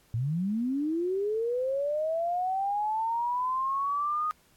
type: linear sweep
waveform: sine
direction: up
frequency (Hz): 107.4 to 1245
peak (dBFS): -26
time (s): 0.14-4.31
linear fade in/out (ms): 0
effects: pink hiss -63 dBFS RMS until 4.56 s + AAC 64 kbps